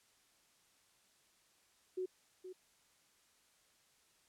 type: tone with echo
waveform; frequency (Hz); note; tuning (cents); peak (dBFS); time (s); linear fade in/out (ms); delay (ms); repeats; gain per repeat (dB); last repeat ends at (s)
sine; 370; F#4; 0; -36; 1.97-2.06; 10; 470; 1; -10; 2.53
effects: white hiss -71 dBFS RMS until 4.28 s + low-pass 10000 Hz 12 dB/octave